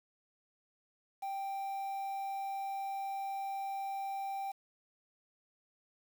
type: tone with quantisation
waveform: triangle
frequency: 784 Hz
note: G5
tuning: in tune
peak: -34 dBFS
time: 1.22-4.52 s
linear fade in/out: 10 ms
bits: 9
effects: none